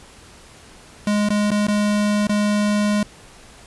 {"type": "tone with dropouts", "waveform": "square", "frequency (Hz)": 207.7, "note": "G#3", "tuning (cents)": 0, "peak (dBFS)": -17, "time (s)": [1.07, 3.03], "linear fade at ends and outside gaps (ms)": 2, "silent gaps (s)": [[1.288, 1.303], [1.506, 1.515], [1.669, 1.683], [2.27, 2.294]], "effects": ["pink hiss -45 dBFS RMS until 3.66 s", "resampled to 24000 Hz"]}